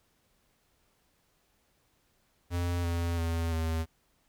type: tone with pitch steps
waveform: square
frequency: 87.31 / 85.17 / 83.08 / 81.04 Hz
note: F2 / F2 / E2 / E2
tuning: 0 / -43 / +14 / -29 cents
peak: -29 dBFS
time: 2.5-3.86 s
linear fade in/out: 50 ms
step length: 340 ms
effects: pink hiss -71 dBFS RMS until 4.28 s